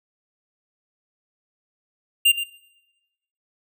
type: tone with echo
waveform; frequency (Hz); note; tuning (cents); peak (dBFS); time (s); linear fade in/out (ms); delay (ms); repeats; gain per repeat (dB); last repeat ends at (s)
square; 2794; F7; 0; -13; 2.25-2.32; 10; 120; 1; -12; 2.44
effects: noise-tail reverb RT60 1.0 s tail -19 dB re dry